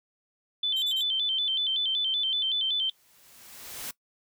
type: tone with vibrato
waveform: sine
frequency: 3300 Hz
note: G#7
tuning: 12 cents flat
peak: -24 dBFS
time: 0.63-2.9 s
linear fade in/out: 5 ms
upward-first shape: square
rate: 5.3 Hz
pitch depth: 99 cents each way
type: tone bursts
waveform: 15% pulse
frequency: 3800 Hz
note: A#7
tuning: 33 cents sharp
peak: -31 dBFS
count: 3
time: 0.76-1.03 s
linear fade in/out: 10 ms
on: 70 ms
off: 30 ms
type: noise with exponential growth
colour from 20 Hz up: white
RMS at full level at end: -35 dBFS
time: 2.66-3.91 s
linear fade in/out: 5 ms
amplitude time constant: 270 ms
effects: noise-tail reverb RT60 0.1 s tail -20 dB re dry